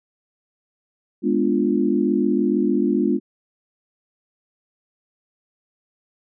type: chord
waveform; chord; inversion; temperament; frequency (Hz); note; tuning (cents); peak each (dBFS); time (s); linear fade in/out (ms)
sine; G# diminished seventh; none; equal; 207.7 / 246.9 / 293.7 / 349.2; G#3 / B3 / D4 / F4; 0 / 0 / 0 / 0; -22; 1.22-3.2; 50
effects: none